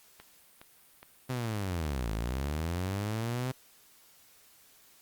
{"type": "click train", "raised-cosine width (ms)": 0.3, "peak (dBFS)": -31, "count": 6, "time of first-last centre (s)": [0.2, 2.275], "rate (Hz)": 2.41}
{"type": "linear two-way sweep", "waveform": "sawtooth", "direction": "down then up", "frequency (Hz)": [130.81, 51.91, 130.81], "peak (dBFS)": -27, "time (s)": [1.29, 3.52], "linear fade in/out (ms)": 10, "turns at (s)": 2.12}
{"effects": ["white hiss -60 dBFS RMS until 5.01 s", "Opus 48 kbps"]}